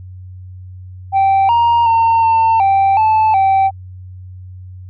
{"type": "tone with pitch steps", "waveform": "sine", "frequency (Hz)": [779, 938, 912, 901, 782, 873, 775], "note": ["G5", "A#5", "A#5", "A5", "G5", "A5", "G5"], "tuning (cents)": [-11, 11, -38, 41, -4, -14, -20], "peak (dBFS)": -6, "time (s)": [1.12, 3.71], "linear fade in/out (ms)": 50, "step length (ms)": 370, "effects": ["tanh soft clip ceiling -8 dBFS", "added 92 Hz sine -30 dBFS peak until 4.89 s"]}